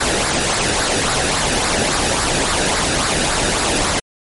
pink noise with flanger, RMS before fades -17 dBFS, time 0-4 s, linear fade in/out 10 ms, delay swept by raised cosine 0.32 to 0.96 ms, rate 3.6 Hz, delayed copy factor -0.5, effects MP3 48 kbps

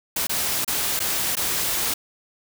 white noise with dropouts, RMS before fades -24 dBFS, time 0.16-1.94 s, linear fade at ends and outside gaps 5 ms, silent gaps 0.27-0.294 / 0.647-0.677 / 0.993-1.001 / 1.355-1.368 s, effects none

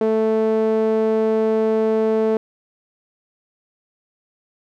sawtooth tone with band-pass filter, 220 Hz, A3, in tune, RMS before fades -18 dBFS, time 0.01-2.37 s, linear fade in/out 0 ms, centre 450 Hz, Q 2.3, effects none

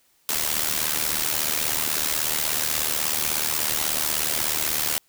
white noise with amplitude modulation, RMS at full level -21 dBFS, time 0.29-4.98 s, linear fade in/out 0 ms, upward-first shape sine, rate 76.4 Hz, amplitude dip 80%, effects white hiss -63 dBFS RMS until 5.08 s

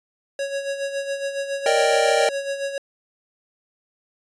square tone with tremolo, 554.4 Hz, C#5, in tune, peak -23 dBFS, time 0.39-2.78 s, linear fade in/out 2 ms, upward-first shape sine, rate 7.2 Hz, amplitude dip 60%
square chord, Eb major seventh, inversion second, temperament equal, 466.2 / 587.3 / 622.3 / 784 Hz, Bb4 / D5 / Eb5 / G5, 0 / 0 / 0 / 0 cents, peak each -23 dBFS, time 1.66-2.29 s, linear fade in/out 2 ms
effects resampled to 22050 Hz

